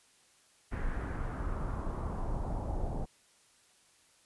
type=noise with low-pass filter sweep; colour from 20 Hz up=brown; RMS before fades=-35 dBFS; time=0.71-3.06 s; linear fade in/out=20 ms; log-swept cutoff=1800 to 690 Hz; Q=2.5; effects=white hiss -65 dBFS RMS until 4.25 s + resampled to 24000 Hz